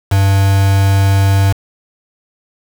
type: tone with quantisation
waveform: triangle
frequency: 97.8 Hz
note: G2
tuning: 4 cents flat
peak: -6 dBFS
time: 0.11-1.53 s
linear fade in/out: 10 ms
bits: 3
effects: none